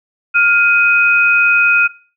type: tone pair together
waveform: sine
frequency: 1408 / 2509 Hz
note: F6 / D#7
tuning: +14 / +14 cents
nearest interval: minor seventh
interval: 1000 cents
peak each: -11 dBFS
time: 0.34-1.88 s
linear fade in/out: 20 ms
effects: noise-tail reverb RT60 0.4 s tail -20 dB re dry